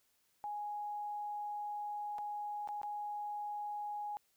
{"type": "tone with dropouts", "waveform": "sine", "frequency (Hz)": 830.6, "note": "G#5", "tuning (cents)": 0, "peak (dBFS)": -38, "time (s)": [0.44, 4.17], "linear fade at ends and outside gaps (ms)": 0, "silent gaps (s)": [[2.183, 2.187], [2.675, 2.688], [2.816, 2.832]], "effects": ["white hiss -75 dBFS RMS until 4.36 s"]}